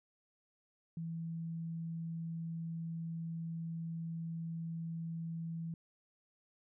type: tone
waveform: sine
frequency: 165 Hz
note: E3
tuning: 2 cents sharp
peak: -38 dBFS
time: 0.97-5.74 s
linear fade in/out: 2 ms
effects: none